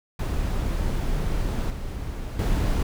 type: noise with level steps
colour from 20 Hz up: brown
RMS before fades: -25 / -31 / -22 dBFS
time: 0.19-2.83 s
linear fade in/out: 5 ms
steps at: 1.7 / 2.39 s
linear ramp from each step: 2 ms
effects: none